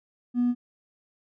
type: tone with hard clipping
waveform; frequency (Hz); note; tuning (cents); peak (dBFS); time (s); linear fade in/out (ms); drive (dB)
sine; 243.9; B3; -21; -21; 0.34-0.55; 50; 1
effects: none